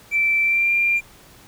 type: tone with pitch glide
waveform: triangle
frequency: 2334 to 2386 Hz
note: D7 to D7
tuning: -11 to +27 cents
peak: -12 dBFS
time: 0.11-1.01 s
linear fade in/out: 50 ms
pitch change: +38 cents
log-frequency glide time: 0.43-0.72 s
effects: tanh soft clip ceiling -14 dBFS + pink hiss -48 dBFS RMS until 1.47 s